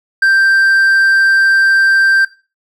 sine tone with hard clipping, 1572 Hz, G6, 4 cents sharp, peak -8 dBFS, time 0.22-2.25 s, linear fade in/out 5 ms, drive 3 dB, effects noise-tail reverb RT60 0.3 s tail -17 dB re dry

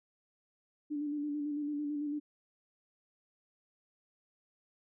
sine tone with vibrato, 293.7 Hz, D4, in tune, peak -33 dBFS, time 0.9-2.2 s, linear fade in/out 20 ms, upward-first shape square, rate 9 Hz, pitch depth 28 cents each way, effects none

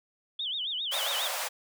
sine tone with vibrato, 3322 Hz, G#7, in tune, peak -30 dBFS, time 0.39-1.28 s, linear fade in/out 5 ms, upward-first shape sine, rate 7.4 Hz, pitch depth 210 cents each way
pink high-pass noise, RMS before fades -33 dBFS, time 0.91-1.49 s, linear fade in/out 20 ms, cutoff 510 Hz, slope 96 dB/octave
effects none

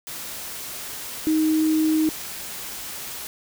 sine tone in noise, 313.4 Hz, D#4, 13 cents sharp, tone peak -17 dBFS, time 1.27-2.09 s, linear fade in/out 0 ms, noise white, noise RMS -34 dBFS, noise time 0.07-3.27 s, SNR +14 dB, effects none

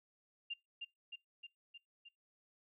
sine tone with echo, 2794 Hz, F7, in tune, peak -38 dBFS, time 0.5-0.54 s, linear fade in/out 10 ms, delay 310 ms, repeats 5, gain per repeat -3 dB, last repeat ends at 2.09 s, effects noise-tail reverb RT60 0.2 s tail -25 dB re dry

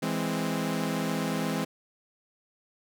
sawtooth chord, E augmented, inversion none, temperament equal, 164.81 / 207.7 / 261.6 Hz, E3 / G#3 / B#3, 0 / 0 / 0 cents, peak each -28 dBFS, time 0.02-1.65 s, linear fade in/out 10 ms, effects none

